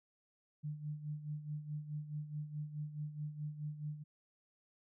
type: tone with tremolo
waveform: sine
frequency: 150 Hz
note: D3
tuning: 37 cents sharp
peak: -37 dBFS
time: 0.63-4.04 s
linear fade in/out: 20 ms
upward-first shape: sine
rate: 4.7 Hz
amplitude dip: 70%
effects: none